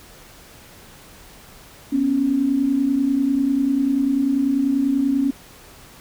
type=tone pair together; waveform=sine; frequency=246.3 / 276.5 Hz; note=B3 / C#4; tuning=-5 / -4 cents; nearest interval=major second; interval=201 cents; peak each=-23 / -17 dBFS; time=1.92-5.31 s; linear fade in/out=10 ms; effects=pink hiss -45 dBFS RMS until 6 s